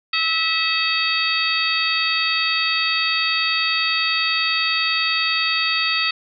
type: harmonic tone with a mistuned harmonic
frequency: 650 Hz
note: E5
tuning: 24 cents flat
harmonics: 2 / 3 / 4 / 5 / 6 / 7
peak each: -26 / -26 / -22 / -28 / -25 / -24 dBFS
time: 0.13-6.11 s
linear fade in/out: 5 ms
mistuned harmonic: 6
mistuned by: -77 cents
effects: none